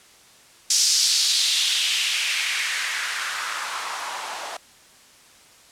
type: noise with band-pass filter sweep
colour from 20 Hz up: blue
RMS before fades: -23 dBFS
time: 0.7-4.57 s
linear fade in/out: 5 ms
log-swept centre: 5700 to 720 Hz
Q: 2.3
effects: white hiss -51 dBFS RMS until 5.71 s + low-pass 9000 Hz 12 dB/octave